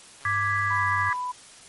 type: click train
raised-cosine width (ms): 0.2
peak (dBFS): -33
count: 132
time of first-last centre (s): 0.21-1.159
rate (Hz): 138
type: chord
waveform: sine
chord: G# diminished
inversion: second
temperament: equal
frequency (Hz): 1174.7 / 1661.2 / 1975.5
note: D6 / G#6 / B6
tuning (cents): 0 / 0 / 0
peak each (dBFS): -26 / -26 / -29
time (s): 0.25-1.13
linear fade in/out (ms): 2
type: tone with pitch glide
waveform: sine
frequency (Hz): 100.8 to 96.81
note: G2 to G2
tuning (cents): +49 to -21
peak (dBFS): -32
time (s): 0.25-1.1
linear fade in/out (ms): 10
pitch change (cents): -70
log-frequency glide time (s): 0.67-0.89
type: tone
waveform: sine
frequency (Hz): 994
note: B5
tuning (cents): +11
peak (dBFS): -27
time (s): 0.7-1.32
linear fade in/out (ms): 10
effects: white hiss -48 dBFS RMS until 1.68 s + MP3 48 kbps